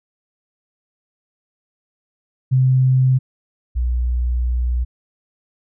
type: tone pair in turn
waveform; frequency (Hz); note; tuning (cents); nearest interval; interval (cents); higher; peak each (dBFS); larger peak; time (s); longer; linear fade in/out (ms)
sine; 129.8 / 60.96; C3 / B1; -13 / -22; octave + minor second; 1309; first; -11 / -16; first; 2.51-3.19 / 3.75-4.85; second; 20
effects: none